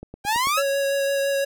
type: click train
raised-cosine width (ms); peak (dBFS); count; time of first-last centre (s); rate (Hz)
2; -23; 5; 0.03-0.471; 9.07
type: exponential sweep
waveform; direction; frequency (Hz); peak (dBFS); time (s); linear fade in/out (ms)
sawtooth; up; 784 to 1396.9; -16; 0.24-0.63; 50
type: tone with vibrato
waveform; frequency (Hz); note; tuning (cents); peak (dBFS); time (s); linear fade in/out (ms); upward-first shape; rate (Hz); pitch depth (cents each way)
square; 554.4; C#5; 0; -21; 0.57-1.45; 10; sine; 5.9; 11
effects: none